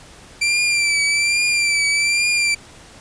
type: tone with vibrato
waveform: sawtooth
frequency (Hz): 2349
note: D7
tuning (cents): 0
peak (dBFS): -12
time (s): 0.41-2.55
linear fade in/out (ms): 10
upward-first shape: triangle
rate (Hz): 1.2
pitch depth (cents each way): 55
effects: pink hiss -43 dBFS RMS until 3 s + resampled to 22050 Hz